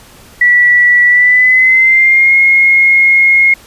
sine tone with pitch glide, 1951 to 2152 Hz, B6 to C7, -22 to +48 cents, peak -4 dBFS, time 0.41-3.54 s, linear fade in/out 5 ms, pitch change +170 cents, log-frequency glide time 1.07-2.35 s, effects pink hiss -39 dBFS RMS until 3.66 s + resampled to 32000 Hz

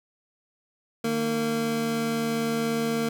25% pulse tone pair together, 153.14 / 229.4 Hz, D#3 / A#3, -27 / -28 cents, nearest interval perfect fifth, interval 699 cents, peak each -31 / -21 dBFS, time 1.04-3.09 s, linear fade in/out 5 ms, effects none

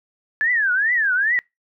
sine tone with vibrato, 1697 Hz, G#6, 37 cents sharp, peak -16 dBFS, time 0.41-1.39 s, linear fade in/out 0 ms, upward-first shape triangle, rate 2.4 Hz, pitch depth 300 cents each way, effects noise-tail reverb RT60 0.2 s tail -26 dB re dry

